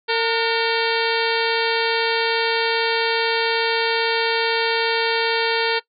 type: harmonic tone with a mistuned harmonic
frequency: 455.6 Hz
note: A#4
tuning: 40 cents flat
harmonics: 1 / 2 / 3 / 4 / 5 / 6 / 7 / 8 / 9 / 10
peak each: -21 / -24 / -26 / -27 / -28 / -29 / -29 / -30 / -31 / -31 dBFS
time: 0.08-5.8 s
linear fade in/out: 20 ms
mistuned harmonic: 3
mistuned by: +83 cents
effects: noise-tail reverb RT60 0.1 s tail -19 dB re dry